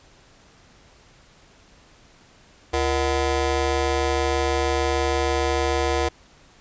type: ring-modulated tone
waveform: 20% pulse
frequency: 271.5 Hz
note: C#4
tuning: 36 cents flat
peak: -12 dBFS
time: 2.73-6.09 s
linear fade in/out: 10 ms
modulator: 199 Hz
effects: pink hiss -53 dBFS RMS until 6.6 s + resampled to 16000 Hz